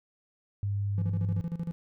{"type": "tone", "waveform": "sine", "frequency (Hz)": 100.7, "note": "G2", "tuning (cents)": 47, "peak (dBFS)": -27, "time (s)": [0.63, 1.41], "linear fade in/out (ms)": 0}
{"type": "tone with tremolo", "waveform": "triangle", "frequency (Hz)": 169.1, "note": "E3", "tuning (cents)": 44, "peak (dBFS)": -27, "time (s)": [0.98, 1.72], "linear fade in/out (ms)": 0, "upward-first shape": "square", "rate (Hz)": 13, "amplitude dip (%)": 80}
{"effects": []}